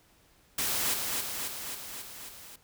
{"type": "noise with echo", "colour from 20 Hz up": "white", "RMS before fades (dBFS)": -30, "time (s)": [0.58, 0.94], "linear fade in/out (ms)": 5, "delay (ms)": 270, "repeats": 6, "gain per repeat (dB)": -3, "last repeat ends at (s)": 2.56, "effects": ["pink hiss -63 dBFS RMS until 2.63 s"]}